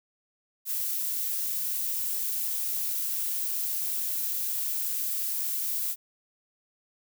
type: noise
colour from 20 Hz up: violet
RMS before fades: -30 dBFS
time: 0.65-5.96 s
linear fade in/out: 50 ms
effects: none